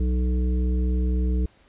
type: harmonic tone with a mistuned harmonic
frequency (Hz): 62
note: B1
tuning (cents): +7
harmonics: 1 / 3 / 5 / 7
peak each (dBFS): -20 / -30 / -34 / -37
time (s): 0-1.46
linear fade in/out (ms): 5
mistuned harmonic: 7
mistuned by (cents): +18
effects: pink hiss -58 dBFS RMS until 1.68 s + resampled to 8000 Hz